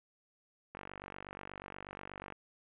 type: click train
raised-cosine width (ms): 0.5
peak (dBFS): -29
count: 77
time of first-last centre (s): 0.75-2.323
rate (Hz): 48.3
effects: resampled to 8000 Hz + 10-bit